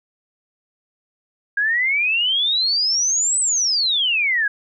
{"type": "exponential two-way sweep", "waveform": "sine", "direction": "up then down", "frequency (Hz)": [1613, 8200, 1613], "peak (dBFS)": -16, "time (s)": [1.57, 4.48], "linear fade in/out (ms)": 5, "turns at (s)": 3.4, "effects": []}